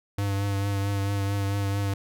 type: tone with vibrato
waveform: square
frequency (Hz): 99.7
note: G2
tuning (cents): +30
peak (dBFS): -25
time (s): 0.18-1.94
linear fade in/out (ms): 5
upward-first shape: triangle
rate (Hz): 4.5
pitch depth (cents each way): 27
effects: none